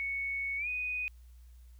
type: tone with pitch glide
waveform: sine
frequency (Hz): 2217 to 2488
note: C#7 to D#7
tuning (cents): 0 to -1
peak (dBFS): -32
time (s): 0-1.08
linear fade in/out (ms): 0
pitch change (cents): +199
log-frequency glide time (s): 0.57-0.68
effects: added 60 Hz sine -51 dBFS peak until 1.79 s + white hiss -71 dBFS RMS until 1.79 s